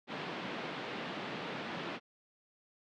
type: band-pass noise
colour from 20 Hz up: pink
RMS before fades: -41 dBFS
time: 0.07-2 s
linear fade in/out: 50 ms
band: 160 to 3600 Hz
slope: 24 dB/octave
effects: none